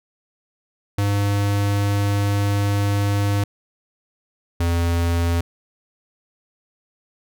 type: tone pair in turn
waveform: square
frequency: 101.2 / 85.1 Hz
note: G#2 / F2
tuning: -44 / -44 cents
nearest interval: minor third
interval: 300 cents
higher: first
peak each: -18 dBFS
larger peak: neither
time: 0.98-3.44 / 4.6-5.41 s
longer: first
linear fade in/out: 5 ms
effects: none